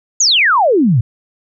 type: exponential sweep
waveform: sine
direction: down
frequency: 7040 to 103.83 Hz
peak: -8 dBFS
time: 0.2-1.01 s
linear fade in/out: 5 ms
effects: none